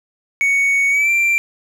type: tone with pitch glide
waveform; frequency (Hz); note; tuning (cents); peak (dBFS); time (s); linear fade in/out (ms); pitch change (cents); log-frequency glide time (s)
triangle; 2228 to 2358; C#7 to D7; +8 to +6; -11; 0.41-1.38; 0; +98; 0.9-1.1
effects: none